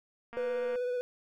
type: click train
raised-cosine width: 0.5 ms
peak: -31 dBFS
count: 101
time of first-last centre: 0.33-0.757 s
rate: 234 Hz
type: tone with vibrato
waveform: triangle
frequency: 494.9 Hz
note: B4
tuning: 4 cents sharp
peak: -28 dBFS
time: 0.37-1.01 s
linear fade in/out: 0 ms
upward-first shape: sine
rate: 16 Hz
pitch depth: 20 cents each way
effects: none